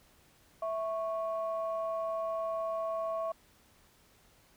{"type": "tone pair together", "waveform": "sine", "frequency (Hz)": [657, 1105], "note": ["E5", "C#6"], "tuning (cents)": [-6, -6], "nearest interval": "major sixth", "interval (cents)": 900, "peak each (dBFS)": [-32, -37], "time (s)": [0.62, 3.32], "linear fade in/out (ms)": 5, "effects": ["tanh soft clip ceiling -24 dBFS", "pink hiss -64 dBFS RMS until 4.56 s"]}